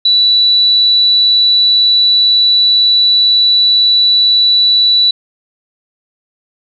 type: tone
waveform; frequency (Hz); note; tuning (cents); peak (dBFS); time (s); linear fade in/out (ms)
sine; 3951; B7; 0; -6; 0.05-5.11; 5
effects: none